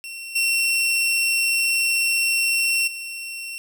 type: tone with level steps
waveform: sawtooth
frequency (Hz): 2719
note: F7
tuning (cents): -47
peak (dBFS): -29 / -15 / -27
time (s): 0.04-3.58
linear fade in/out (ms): 0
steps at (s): 0.35 / 2.87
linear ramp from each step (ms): 10
effects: none